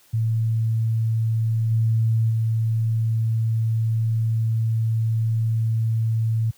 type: tone with level steps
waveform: sine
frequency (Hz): 112.4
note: A2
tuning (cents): +37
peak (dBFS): -18 / -16 / -18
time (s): 0.13-6.51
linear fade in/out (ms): 10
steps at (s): 1.7 / 2.29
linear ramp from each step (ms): 20
effects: white hiss -56 dBFS RMS until 6.57 s + high-pass 60 Hz 12 dB/octave